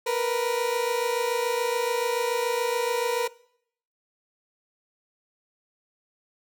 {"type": "tone pair together", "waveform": "30% pulse", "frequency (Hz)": [466.2, 493.2], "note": ["A#4", "B4"], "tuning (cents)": [0, -2], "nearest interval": "minor second", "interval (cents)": 98, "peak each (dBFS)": -24, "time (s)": [0.06, 3.28], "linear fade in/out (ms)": 10, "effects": ["noise-tail reverb RT60 0.7 s tail -22 dB re dry"]}